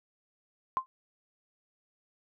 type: tone with exponential decay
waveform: sine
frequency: 1046.5 Hz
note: C6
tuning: in tune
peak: -21 dBFS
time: 0.77-0.86 s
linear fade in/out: 0 ms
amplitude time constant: 18 ms
effects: none